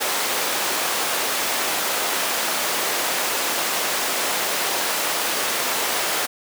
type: high-pass noise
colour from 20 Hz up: pink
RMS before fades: -23 dBFS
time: 0-6.27 s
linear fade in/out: 20 ms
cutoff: 510 Hz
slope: 12 dB/octave
effects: none